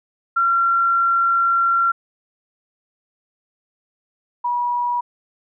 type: tone pair in turn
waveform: sine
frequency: 1369 / 968 Hz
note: F6 / B5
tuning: -35 / -35 cents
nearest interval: tritone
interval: 600 cents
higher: first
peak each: -14 / -18 dBFS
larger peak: first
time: 0.36-1.92 / 4.44-5.01 s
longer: first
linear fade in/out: 10 ms
effects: none